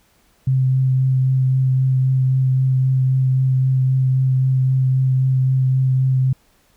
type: tone with vibrato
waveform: sine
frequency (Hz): 130.81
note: C3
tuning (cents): 0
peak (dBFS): -13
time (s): 0.47-6.33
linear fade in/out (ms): 5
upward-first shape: triangle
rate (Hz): 3.8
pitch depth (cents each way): 14
effects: pink hiss -58 dBFS RMS until 6.76 s